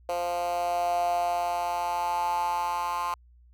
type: tone with high-pass filter sweep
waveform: 10% pulse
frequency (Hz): 174.61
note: F3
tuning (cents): 0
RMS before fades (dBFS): -28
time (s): 0.09-3.14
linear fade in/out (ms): 2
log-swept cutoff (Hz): 590 to 1000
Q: 7.2
effects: added 60 Hz sine -53 dBFS peak until 3.53 s